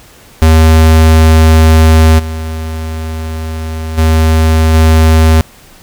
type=tone with level steps; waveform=square; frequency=79.8 Hz; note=D#2; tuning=44 cents sharp; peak=-3 / -17 / -6 / -4 dBFS; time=0.42-5.41 s; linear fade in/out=0 ms; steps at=2.18 / 3.97 / 4.73 s; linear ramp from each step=20 ms; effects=pink hiss -39 dBFS RMS until 5.82 s